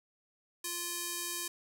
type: tone with band-pass filter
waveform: square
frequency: 348.1 Hz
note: F4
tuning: 6 cents flat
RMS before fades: -38 dBFS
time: 0.64-1.48 s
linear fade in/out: 5 ms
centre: 10000 Hz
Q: 0.85
effects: 10-bit